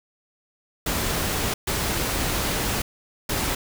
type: noise bursts at uneven times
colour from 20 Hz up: pink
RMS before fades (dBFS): -25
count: 3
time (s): 0.86-1.54 / 1.67-2.82 / 3.29-3.55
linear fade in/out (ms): 5
effects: none